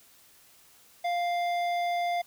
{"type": "tone with hard clipping", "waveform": "triangle", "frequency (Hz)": 698.5, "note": "F5", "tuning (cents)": 0, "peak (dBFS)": -28, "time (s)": [1.04, 2.22], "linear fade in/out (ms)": 10, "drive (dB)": 15, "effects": ["white hiss -58 dBFS RMS until 2.26 s"]}